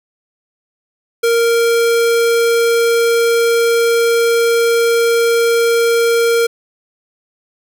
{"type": "tone", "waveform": "square", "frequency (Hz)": 465, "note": "A#4", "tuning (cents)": -4, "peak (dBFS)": -11, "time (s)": [1.23, 6.47], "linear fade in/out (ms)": 10, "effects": []}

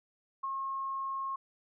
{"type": "tone with ADSR envelope", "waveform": "sine", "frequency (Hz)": 1080, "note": "C#6", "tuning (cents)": -45, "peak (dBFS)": -31, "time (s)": [0.43, 1.36], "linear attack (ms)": 11, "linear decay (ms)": 20, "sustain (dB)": -2, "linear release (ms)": 6, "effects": []}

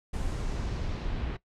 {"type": "noise with low-pass filter sweep", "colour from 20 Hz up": "brown", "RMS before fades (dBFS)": -32, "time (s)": [0.13, 1.37], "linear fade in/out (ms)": 10, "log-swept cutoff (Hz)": [10000, 3000], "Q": 1.3, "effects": ["noise-tail reverb RT60 0.1 s tail -18 dB re dry"]}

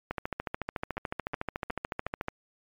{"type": "two click trains", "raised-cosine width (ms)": 0.5, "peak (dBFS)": [-21, -16], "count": [4, 31], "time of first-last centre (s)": [[0.97, 2.065], [0.11, 2.284]], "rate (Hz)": [2.74, 13.8], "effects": ["MP3 96 kbps"]}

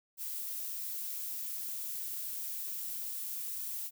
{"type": "noise", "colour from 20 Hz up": "violet", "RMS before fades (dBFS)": -39, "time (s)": [0.17, 3.91], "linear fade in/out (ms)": 50, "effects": []}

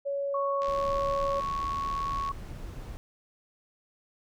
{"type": "tone with pitch glide", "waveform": "sine", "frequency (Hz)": [560, 556.5], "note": ["C#5", "C#5"], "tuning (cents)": [18, 7], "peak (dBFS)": -28, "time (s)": [0.05, 1.41], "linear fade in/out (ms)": 20, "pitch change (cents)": -11, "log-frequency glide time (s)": [0.23, 0.66]}
{"type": "tone", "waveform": "sine", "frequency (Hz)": 1108.7, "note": "C#6", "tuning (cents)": 0, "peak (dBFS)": -29, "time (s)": [0.34, 2.32], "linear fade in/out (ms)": 5}
{"type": "click train", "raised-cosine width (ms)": 0.2, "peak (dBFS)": -26, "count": 130, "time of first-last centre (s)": [0.62, 2.289], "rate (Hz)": 77.3}
{"type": "noise", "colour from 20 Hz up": "brown", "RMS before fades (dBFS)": -39, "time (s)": [0.68, 2.97], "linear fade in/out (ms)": 0}
{"effects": []}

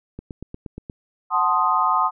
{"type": "click train", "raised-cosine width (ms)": 3, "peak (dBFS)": -20, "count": 7, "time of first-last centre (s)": [0.19, 0.898], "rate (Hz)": 8.47}
{"type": "chord", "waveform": "sine", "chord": "F# diminished seventh", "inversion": "none", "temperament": "equal", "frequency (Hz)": [740, 880, 1046.5, 1244.5], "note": ["F#5", "A5", "C6", "Eb6"], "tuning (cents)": [0, 0, 0, 0], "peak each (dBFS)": [-25, -23, -21, -20], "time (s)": [1.3, 2.11], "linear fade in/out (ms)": 50}
{"effects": []}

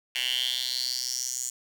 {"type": "tone with high-pass filter sweep", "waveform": "10% pulse", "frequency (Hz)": 126.2, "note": "B2", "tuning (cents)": 38, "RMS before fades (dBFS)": -30, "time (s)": [0.15, 1.5], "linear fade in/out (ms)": 5, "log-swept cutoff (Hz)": [2600, 7200], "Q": 5.9, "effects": []}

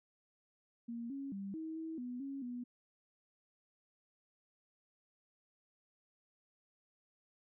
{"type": "tone with pitch steps", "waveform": "sine", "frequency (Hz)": [234.1, 275.4, 197, 319.1, 322.3, 246.8, 274.8, 244.6], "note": ["A#3", "C#4", "G3", "D#4", "E4", "B3", "C#4", "B3"], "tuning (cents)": [8, -11, 9, 44, -39, -1, -15, -16], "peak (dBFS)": -40, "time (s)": [0.88, 2.64], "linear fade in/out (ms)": 10, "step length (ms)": 220, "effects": []}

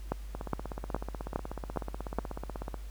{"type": "two click trains", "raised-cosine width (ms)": 1, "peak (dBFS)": [-23, -15], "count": [40, 6], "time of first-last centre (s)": [[0.35, 2.743], [0.12, 2.186]], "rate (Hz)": [16.3, 2.42], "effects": ["added 50 Hz sine -39 dBFS peak until 2.9 s", "pink hiss -57 dBFS RMS until 2.9 s"]}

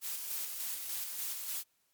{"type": "noise with tremolo", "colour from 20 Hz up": "blue", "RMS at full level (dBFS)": -37, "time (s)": [0.01, 1.64], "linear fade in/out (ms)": 50, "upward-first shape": "square", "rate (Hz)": 3.4, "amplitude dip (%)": 35, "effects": ["white hiss -75 dBFS RMS until 1.93 s", "MP3 96 kbps"]}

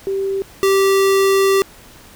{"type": "tone pair in turn", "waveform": ["sine", "square"], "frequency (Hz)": [389.8, 389.8], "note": ["G4", "G4"], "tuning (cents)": [-10, -10], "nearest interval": "unison", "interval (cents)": 0, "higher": "neither", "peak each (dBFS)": [-17, -12], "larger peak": "second", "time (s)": [[0.07, 0.42], [0.63, 1.62]], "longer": "second", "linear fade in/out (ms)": 0, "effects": ["pink hiss -43 dBFS RMS until 2.15 s"]}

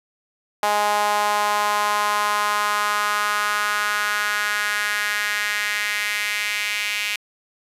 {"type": "tone with high-pass filter sweep", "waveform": "sawtooth", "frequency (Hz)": 207.7, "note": "G#3", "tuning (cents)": 0, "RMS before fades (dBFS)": -22, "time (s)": [0.63, 7.16], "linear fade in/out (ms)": 0, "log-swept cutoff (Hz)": [800, 2400], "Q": 3, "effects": ["resampled to 32000 Hz"]}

